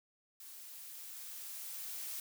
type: noise with level ramp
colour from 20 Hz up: blue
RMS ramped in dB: -52 to -42 dBFS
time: 0.4-2.2 s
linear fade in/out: 2 ms
effects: none